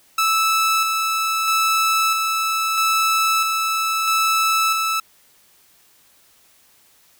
sawtooth tone with tremolo, 1312 Hz, E6, 9 cents flat, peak -12 dBFS, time 0.18-5 s, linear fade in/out 5 ms, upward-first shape square, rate 0.77 Hz, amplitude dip 30%, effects white hiss -55 dBFS RMS until 7.19 s

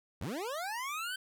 25% pulse linear sweep, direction up, 62.2 to 1561 Hz, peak -32 dBFS, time 0.21-1.16 s, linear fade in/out 5 ms, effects none

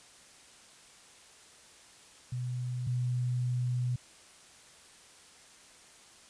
sine tone pair in turn, 124.5 / 123.9 Hz, B2 / B2, +14 / +6 cents, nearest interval unison, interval 8 cents, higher first, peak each -32 / -28 dBFS, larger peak second, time 2.32-2.87 / 2.87-3.96 s, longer second, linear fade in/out 5 ms, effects white hiss -56 dBFS RMS until 6.29 s + resampled to 22050 Hz

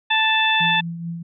harmonic tone, 880 Hz, A5, in tune, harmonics 1 / 2 / 3 / 4, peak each -21 / -21 / -21 / -21 dBFS, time 0.1-0.81 s, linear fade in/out 10 ms
sine tone with tremolo, 168.6 Hz, E3, 39 cents sharp, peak -24 dBFS, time 0.6-1.23 s, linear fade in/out 10 ms, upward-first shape triangle, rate 4.6 Hz, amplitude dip 50%
effects none

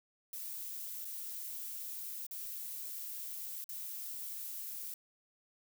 violet noise with dropouts, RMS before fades -43 dBFS, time 0.33-4.94 s, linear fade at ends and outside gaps 2 ms, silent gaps 1.047-1.052 / 2.267-2.31 / 3.642-3.691 s, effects none

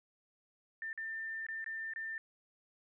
sine tone with dropouts, 1793 Hz, A6, 32 cents sharp, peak -38 dBFS, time 0.82-2.18 s, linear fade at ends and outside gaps 1 ms, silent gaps 0.93-0.976 / 1.466-1.486 / 1.643-1.662 / 1.936-1.96 s, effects none

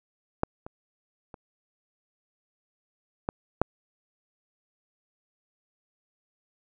clicks, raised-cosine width 1 ms, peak -9 / -25 / -28 / -13 / -6 dBFS, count 5, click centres 0.434 / 0.665 / 1.342 / 3.289 / 3.616 s, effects none

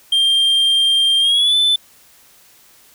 triangle tone with pitch glide, 3185 to 3514 Hz, G7 to A7, +27 to -3 cents, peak -10 dBFS, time 0.12-1.76 s, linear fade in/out 5 ms, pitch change +170 cents, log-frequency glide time 1.2-1.56 s, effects white hiss -49 dBFS RMS until 2.94 s

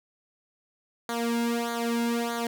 sawtooth tone with flanger, 234.3 Hz, A#3, 9 cents sharp, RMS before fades -28 dBFS, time 1.09-2.47 s, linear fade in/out 2 ms, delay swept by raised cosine 0.37 to 1.67 ms, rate 1.6 Hz, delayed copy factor -0.85, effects none

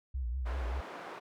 sine tone with vibrato, 62 Hz, B1, 7 cents sharp, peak -32 dBFS, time 0.14-0.81 s, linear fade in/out 10 ms, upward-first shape sine, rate 5.2 Hz, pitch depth 130 cents each way
white band-pass noise, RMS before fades -45 dBFS, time 0.45-1.2 s, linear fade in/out 20 ms, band 310 to 1100 Hz, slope 12 dB/octave
effects none

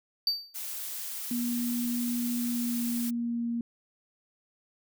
triangle tone with exponential decay, 4618 Hz, D8, 30 cents flat, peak -20 dBFS, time 0.27-0.56 s, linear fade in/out 2 ms, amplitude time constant 61 ms
blue noise, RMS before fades -37 dBFS, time 0.54-3.11 s, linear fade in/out 20 ms
sine tone with pitch glide, 240.4 to 234.6 Hz, B3 to A#3, -46 to +11 cents, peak -28 dBFS, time 1.31-3.61 s, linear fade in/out 2 ms, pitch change -43 cents, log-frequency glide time 2.34-3.48 s
effects none

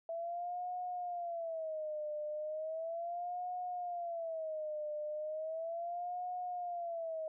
sine tone with vibrato, 659.3 Hz, E5, in tune, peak -37 dBFS, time 0.09-7.28 s, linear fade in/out 2 ms, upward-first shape sine, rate 0.36 Hz, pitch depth 160 cents each way, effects none

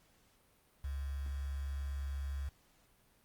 sine tone with quantisation, 69.3 Hz, C#2, in tune, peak -36 dBFS, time 0.84-2.49 s, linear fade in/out 5 ms, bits 9, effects pink hiss -69 dBFS RMS until 3.24 s + Opus 48 kbps

